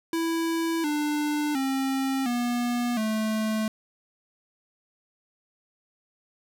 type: tone with pitch steps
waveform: square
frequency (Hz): 330 / 297.4 / 268 / 241.6 / 217.7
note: E4 / D4 / C4 / B3 / A3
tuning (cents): +2 / +22 / +42 / -38 / -18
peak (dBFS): -25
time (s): 0.13-3.68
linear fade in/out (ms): 2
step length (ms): 710
effects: none